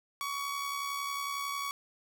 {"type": "tone with amplitude modulation", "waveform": "sawtooth", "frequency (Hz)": 1126, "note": "C#6", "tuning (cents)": 27, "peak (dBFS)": -28, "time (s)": [0.21, 1.71], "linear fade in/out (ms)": 0, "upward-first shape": "sine", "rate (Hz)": 71, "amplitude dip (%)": 40, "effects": []}